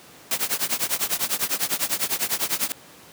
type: noise with tremolo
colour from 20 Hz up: white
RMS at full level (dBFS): -21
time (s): 0.31-2.72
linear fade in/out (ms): 0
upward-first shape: triangle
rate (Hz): 10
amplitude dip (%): 100
effects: pink hiss -47 dBFS RMS until 3.12 s + high-pass 150 Hz 12 dB/octave